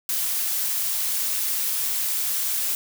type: noise with amplitude modulation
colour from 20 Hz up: blue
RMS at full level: -23 dBFS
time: 0.09-2.75 s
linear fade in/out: 2 ms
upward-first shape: sine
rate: 204 Hz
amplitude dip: 40%
effects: none